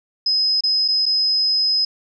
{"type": "tone with dropouts", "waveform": "sine", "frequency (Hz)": 5070, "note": "D#8", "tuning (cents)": 32, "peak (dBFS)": -15, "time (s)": [0.26, 1.85], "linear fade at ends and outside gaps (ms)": 5, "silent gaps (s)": [[0.608, 0.636], [0.88, 0.884], [1.057, 1.062]], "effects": []}